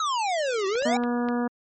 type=exponential two-way sweep; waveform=square; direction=down then up; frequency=1318.5 to 373.3 to 794 Hz; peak=-24 dBFS; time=0-0.97 s; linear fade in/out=2 ms; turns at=0.67 s
type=clicks; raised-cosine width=0.3 ms; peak=-21 dBFS; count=5; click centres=0.755 / 0.823 / 0.931 / 1.037 / 1.287 s
type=harmonic tone; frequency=241.3 Hz; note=B3; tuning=40 cents flat; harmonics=1 / 2 / 3 / 4 / 5 / 6 / 7; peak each=-24 / -30 / -34 / -36 / -38 / -40 / -41 dBFS; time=0.85-1.48 s; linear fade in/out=10 ms
effects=MP3 32 kbps